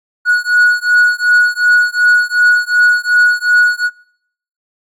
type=beating tone pair; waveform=triangle; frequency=1458 / 1460.7 Hz; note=F#6 / F#6; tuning=-26 / -23 cents; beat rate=2.7 Hz; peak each=-10 dBFS; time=0.25-3.9 s; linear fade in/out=50 ms; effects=noise-tail reverb RT60 0.7 s tail -23 dB re dry + AAC 64 kbps